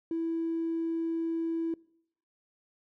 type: tone with tanh clipping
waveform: triangle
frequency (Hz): 329.6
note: E4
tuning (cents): 0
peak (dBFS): -28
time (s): 0.11-1.74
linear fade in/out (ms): 2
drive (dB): 1
effects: noise-tail reverb RT60 0.7 s tail -24 dB re dry